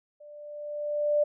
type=tone with level ramp; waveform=sine; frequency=591 Hz; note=D5; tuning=11 cents sharp; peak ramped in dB=-46 to -19 dBFS; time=0.2-1.24 s; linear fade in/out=10 ms; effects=none